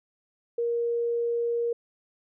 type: tone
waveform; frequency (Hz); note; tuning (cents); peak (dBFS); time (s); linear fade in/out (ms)
sine; 470.4; A#4; +16; -24; 0.58-1.73; 5
effects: none